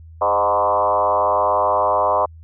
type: tone with frequency modulation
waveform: sine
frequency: 817 Hz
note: G#5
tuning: 29 cents flat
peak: -14 dBFS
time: 0.21-2.26 s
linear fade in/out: 10 ms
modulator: 101 Hz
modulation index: 3
effects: added 81 Hz sine -38 dBFS peak until 2.43 s